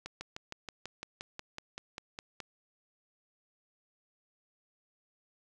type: slowing click train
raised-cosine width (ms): 0.2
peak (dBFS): -23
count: 14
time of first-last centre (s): 0.06-2.403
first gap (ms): 150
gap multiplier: 1.03
effects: none